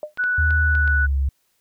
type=tone with exponential decay; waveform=sine; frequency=605 Hz; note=D#5; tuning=49 cents flat; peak=-22 dBFS; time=0.03-0.14 s; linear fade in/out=1 ms; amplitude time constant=23 ms
type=clicks; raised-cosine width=0.3 ms; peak=-21 dBFS; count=5; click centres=0.174 / 0.239 / 0.507 / 0.752 / 0.877 s
type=tone; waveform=sine; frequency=1480 Hz; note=F#6; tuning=in tune; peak=-18 dBFS; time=0.18-1.07 s; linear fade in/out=20 ms
type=tone with pitch glide; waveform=sine; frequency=77.9 to 68.21 Hz; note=D#2 to C#2; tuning=+3 to -27 cents; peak=-17 dBFS; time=0.38-1.29 s; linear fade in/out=5 ms; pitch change=-230 cents; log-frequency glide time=0.62-1.16 s
effects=white hiss -67 dBFS RMS until 1.6 s